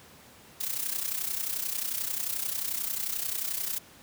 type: noise with amplitude modulation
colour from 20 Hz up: blue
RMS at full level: -29 dBFS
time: 0.6-3.79 s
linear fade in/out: 10 ms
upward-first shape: sine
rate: 31.3 Hz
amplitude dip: 70%
effects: pink hiss -53 dBFS RMS until 4.02 s + high-pass 80 Hz 12 dB/octave